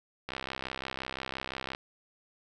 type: click train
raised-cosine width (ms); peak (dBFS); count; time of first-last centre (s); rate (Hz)
0.3; -19; 97; 0.29-1.749; 65.8
effects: none